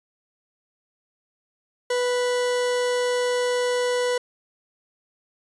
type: tone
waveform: 40% pulse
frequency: 493.1 Hz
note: B4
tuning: 3 cents flat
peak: -20 dBFS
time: 1.9-4.18 s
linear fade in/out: 5 ms
effects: resampled to 22050 Hz